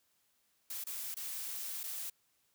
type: noise with dropouts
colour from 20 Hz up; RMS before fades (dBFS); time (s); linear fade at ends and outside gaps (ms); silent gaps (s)
blue; -41; 0.7-2.1; 5; 0.84-0.867 / 1.144-1.167 / 1.833-1.837
effects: white hiss -75 dBFS RMS until 2.54 s